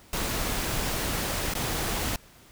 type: noise with dropouts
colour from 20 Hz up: pink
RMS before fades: -29 dBFS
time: 0.13-2.16 s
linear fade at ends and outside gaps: 2 ms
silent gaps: 1.538-1.551 s
effects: pink hiss -54 dBFS RMS until 2.51 s